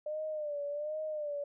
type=tone with vibrato; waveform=sine; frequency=598 Hz; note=D5; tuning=31 cents sharp; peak=-34 dBFS; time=0.06-1.44 s; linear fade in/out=5 ms; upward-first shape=sine; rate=1.3 Hz; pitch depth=72 cents each way; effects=none